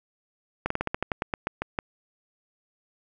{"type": "slowing click train", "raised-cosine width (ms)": 0.5, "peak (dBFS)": -11, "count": 13, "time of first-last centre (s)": [0.66, 1.789], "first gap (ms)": 44, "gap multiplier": 1.13, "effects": []}